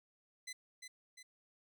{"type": "tone with echo", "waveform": "15% pulse", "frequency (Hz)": 2022, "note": "B6", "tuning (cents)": 40, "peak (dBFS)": -37, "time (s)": [0.47, 0.53], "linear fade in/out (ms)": 10, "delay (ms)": 350, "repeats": 2, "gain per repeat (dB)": -5, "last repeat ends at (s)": 1.23, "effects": []}